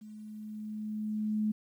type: tone with level ramp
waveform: sine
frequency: 213.8 Hz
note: A3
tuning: 49 cents flat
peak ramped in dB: -45 to -26 dBFS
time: 0.01-1.52 s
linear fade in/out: 10 ms
effects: 11-bit